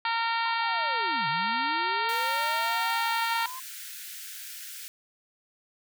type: harmonic tone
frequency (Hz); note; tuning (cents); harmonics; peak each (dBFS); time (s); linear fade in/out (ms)
459.6; A#4; -25; 2 / 3 / 4 / 5 / 6 / 7 / 8 / 9 / 10; -28 / -32 / -34 / -36 / -38 / -39 / -40 / -41 / -42; 0.05-3.46; 2
type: linear two-way sweep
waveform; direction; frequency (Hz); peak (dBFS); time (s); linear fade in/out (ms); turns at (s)
sine; down then up; 1046.5 to 135.3 to 1046.5; -38; 0.45-3.6; 10; 1.28
type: high-pass noise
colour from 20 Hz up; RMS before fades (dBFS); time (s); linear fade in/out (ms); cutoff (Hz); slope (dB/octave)
white; -41; 2.09-4.88; 0; 1400; 96
effects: none